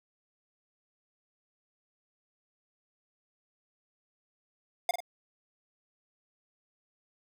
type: tone with echo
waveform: square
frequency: 710 Hz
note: F5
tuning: 28 cents sharp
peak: -24 dBFS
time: 4.89-4.91 s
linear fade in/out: 2 ms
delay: 47 ms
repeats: 2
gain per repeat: -7 dB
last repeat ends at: 5.004 s
effects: none